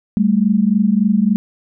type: tone pair together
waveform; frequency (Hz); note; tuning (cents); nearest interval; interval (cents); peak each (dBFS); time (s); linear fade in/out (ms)
sine; 196 / 219.5; G3 / A3; 0 / -4; major second; 196; -14; 0.17-1.36; 0
effects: none